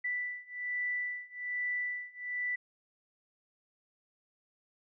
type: beating tone pair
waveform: sine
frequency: 1975.5 / 1976.7 Hz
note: B6 / B6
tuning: 0 / +1 cents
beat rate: 1.2 Hz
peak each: -37 / -36 dBFS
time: 0.04-2.56 s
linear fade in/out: 10 ms
effects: none